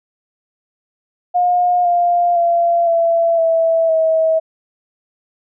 sine tone with pitch steps, 714 / 699.3 / 684.9 / 670.8 / 657 / 643.5 Hz, F5 / F5 / F5 / E5 / E5 / E5, +38 / +2 / -34 / +30 / -6 / -42 cents, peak -11 dBFS, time 1.34-4.4 s, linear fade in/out 20 ms, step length 510 ms, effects none

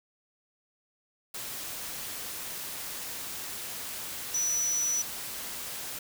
sine tone in noise, 5920 Hz, F#8, in tune, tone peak -26 dBFS, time 4.34-5.02 s, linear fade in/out 5 ms, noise white, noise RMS -38 dBFS, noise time 1.34-5.99 s, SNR +9 dB, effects none

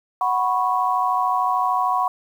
sine chord, F# suspended fourth, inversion none, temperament equal with one note detuned, 740 / 987.8 / 1101.1 Hz, F#5 / B5 / C#6, 0 / 0 / -12 cents, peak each -22 dBFS, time 0.21-2.08 s, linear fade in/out 2 ms, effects 8-bit

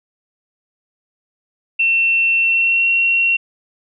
sine tone with pitch glide, 2700 to 2733 Hz, E7 to F7, +41 to -38 cents, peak -12 dBFS, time 1.79-3.37 s, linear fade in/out 10 ms, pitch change +21 cents, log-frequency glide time 2.41-2.87 s, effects none

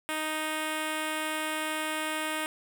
5% pulse tone with notch filter, 311.1 Hz, D#4, in tune, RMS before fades -32 dBFS, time 0.09-2.46 s, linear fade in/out 0 ms, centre 4400 Hz, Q 1.8, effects none

